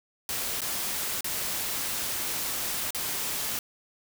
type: noise with dropouts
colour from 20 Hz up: white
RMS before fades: -31 dBFS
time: 0.29-3.59 s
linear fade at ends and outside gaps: 1 ms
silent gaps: 0.607-0.617 / 1.208-1.244 / 2.906-2.947 s
effects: none